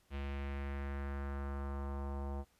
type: tone with low-pass filter sweep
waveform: square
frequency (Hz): 69.7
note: C#2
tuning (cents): +10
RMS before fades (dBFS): -40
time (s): 0.1-2.45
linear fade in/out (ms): 50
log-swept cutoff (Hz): 2800 to 830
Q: 2
effects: pink hiss -72 dBFS RMS until 2.59 s + resampled to 32000 Hz